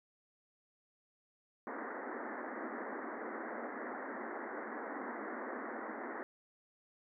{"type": "band-pass noise", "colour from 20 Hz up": "pink", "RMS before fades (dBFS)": -43, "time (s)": [1.67, 6.23], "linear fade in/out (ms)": 0, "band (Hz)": [220, 2000], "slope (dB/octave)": 96, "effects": []}